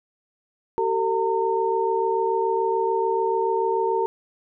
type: tone cluster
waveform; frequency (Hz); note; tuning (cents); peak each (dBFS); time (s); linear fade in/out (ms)
sine; 384 / 450.9 / 913; G4 / A4 / A#5; -36 / +42 / -36; -24; 0.78-4.06; 0
effects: none